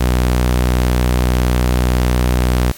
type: tone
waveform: sawtooth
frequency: 61.74 Hz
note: B1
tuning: in tune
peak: -8 dBFS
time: 0-2.72 s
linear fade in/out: 10 ms
effects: white hiss -38 dBFS RMS until 2.77 s + AAC 64 kbps